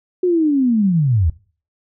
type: linear sweep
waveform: sine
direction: down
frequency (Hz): 370 to 72.3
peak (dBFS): -12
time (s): 0.23-1.3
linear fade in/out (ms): 5
effects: noise-tail reverb RT60 0.4 s tail -20 dB re dry